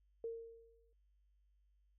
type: tone with exponential decay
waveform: sine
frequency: 458.2 Hz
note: A#4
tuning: 30 cents flat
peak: -38 dBFS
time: 0.24-0.93 s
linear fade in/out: 2 ms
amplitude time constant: 150 ms
effects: added 50 Hz sine -70 dBFS peak until 1.98 s